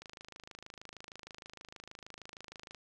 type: click train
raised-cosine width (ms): 0.2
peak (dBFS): -30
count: 73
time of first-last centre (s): 0.02-2.747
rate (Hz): 26.4
effects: none